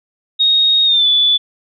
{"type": "tone with pitch glide", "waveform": "sine", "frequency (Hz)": [3737, 3467], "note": ["A#7", "A7"], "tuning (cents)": [4, -26], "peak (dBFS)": -9, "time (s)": [0.39, 1.38], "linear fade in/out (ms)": 20, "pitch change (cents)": -130, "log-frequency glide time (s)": [0.85, 1.07], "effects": []}